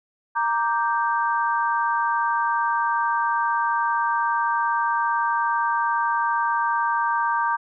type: chord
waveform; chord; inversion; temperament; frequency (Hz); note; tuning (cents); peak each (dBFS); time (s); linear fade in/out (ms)
sine; G minor; first; equal; 932.3 / 1174.7 / 1568; Bb5 / D6 / G6; 0 / 0 / 0; -22 / -25 / -26; 0.35-7.57; 20
effects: none